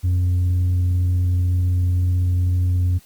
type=tone with tanh clipping; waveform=triangle; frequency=89.8 Hz; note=F2; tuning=49 cents sharp; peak=-16 dBFS; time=0.03-2.99 s; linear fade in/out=20 ms; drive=7 dB; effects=white hiss -52 dBFS RMS until 3.05 s + Opus 48 kbps